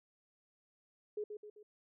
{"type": "tone with echo", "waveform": "sine", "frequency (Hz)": 420, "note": "G#4", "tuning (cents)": 19, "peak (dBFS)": -36, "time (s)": [1.17, 1.24], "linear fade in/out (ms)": 5, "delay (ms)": 130, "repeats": 3, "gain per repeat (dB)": -6, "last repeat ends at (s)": 1.63, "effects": []}